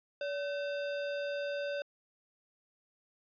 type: tone with sample-and-hold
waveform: sine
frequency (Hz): 572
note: D5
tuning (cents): -46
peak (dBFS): -33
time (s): 0.21-1.82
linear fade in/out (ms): 2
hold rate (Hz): 2100
effects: resampled to 11025 Hz